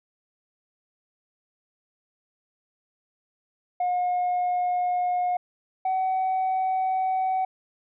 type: tone pair in turn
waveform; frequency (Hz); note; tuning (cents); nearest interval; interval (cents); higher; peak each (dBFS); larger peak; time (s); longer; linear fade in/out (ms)
sine; 719 / 753.8; F#5 / F#5; -50 / +32; minor second; 82; second; -20; neither; 3.8-5.37 / 5.85-7.45; second; 5
effects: tanh soft clip ceiling -20 dBFS